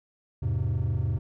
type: chord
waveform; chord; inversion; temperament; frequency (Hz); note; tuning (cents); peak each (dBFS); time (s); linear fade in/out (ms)
triangle; E augmented; none; just; 82.41 / 103.01 / 128.76; E2 / G#2 / B#2; 0 / -14 / -27; -27 / -25 / -26; 0.42-1.19; 10
effects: tanh soft clip ceiling -18 dBFS